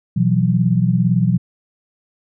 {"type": "chord", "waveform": "sine", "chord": "B suspended fourth", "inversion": "none", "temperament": "equal with one note detuned", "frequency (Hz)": [123.47, 167.31, 185], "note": ["B2", "E3", "F#3"], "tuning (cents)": [0, 26, 0], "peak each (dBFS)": -17, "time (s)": [0.16, 1.38], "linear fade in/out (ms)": 10, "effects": []}